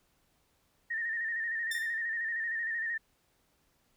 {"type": "tone with vibrato", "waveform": "sine", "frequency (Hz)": 1828, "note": "A#6", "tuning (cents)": -34, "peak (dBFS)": -31, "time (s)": [0.9, 2.98], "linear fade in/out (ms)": 10, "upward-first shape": "square", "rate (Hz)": 13, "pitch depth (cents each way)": 43}
{"type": "tone with exponential decay", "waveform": "sawtooth", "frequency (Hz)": 1793, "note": "A6", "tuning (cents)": 32, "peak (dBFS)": -27, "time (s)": [1.71, 2.03], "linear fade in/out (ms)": 5, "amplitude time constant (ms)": 69}
{"effects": ["pink hiss -72 dBFS RMS until 3.96 s"]}